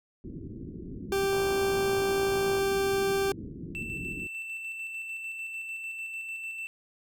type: low-pass noise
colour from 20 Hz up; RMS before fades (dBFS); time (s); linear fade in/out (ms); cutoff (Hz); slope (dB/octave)
white; -40; 0.24-4.27; 2; 360; 48
type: tone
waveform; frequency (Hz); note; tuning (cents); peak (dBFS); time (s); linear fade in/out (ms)
40% pulse; 392; G4; 0; -24; 1.12-3.32; 2
type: click train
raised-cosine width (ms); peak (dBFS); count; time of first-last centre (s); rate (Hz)
1; -25; 72; 1.33-2.587; 56.5
type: tone with tremolo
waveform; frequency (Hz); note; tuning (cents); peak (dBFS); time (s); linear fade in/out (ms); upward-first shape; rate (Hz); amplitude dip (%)
triangle; 2669; E7; +21; -32; 3.75-6.67; 0; square; 6.7; 30
effects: none